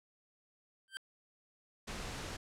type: tone with exponential growth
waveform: 25% pulse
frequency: 1566 Hz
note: G6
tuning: 2 cents flat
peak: -32 dBFS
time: 0.88-0.97 s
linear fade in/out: 0 ms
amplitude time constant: 19 ms
type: low-pass noise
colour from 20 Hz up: pink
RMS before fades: -43 dBFS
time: 1.87-2.37 s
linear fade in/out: 10 ms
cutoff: 7800 Hz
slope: 12 dB/octave
effects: low-pass 12000 Hz 12 dB/octave